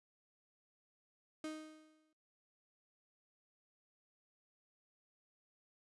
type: tone with exponential decay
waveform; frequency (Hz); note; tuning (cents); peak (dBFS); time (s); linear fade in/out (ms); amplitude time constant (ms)
35% pulse; 311.1; D#4; 0; -38; 1.44-2.13; 2; 150
effects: noise-tail reverb RT60 0.3 s tail -21 dB re dry + resampled to 24000 Hz